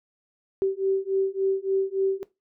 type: beating tone pair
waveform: sine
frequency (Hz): 384.8 / 388.3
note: G4 / G4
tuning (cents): -32 / -16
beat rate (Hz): 3.5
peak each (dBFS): -25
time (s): 0.62-2.23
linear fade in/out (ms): 0
effects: noise-tail reverb RT60 0.2 s tail -17 dB re dry